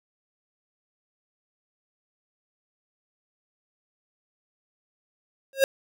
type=tone with exponential growth; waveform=square; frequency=541 Hz; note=C#5; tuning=42 cents flat; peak=-13 dBFS; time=5.53-5.64 s; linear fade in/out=1 ms; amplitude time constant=23 ms; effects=none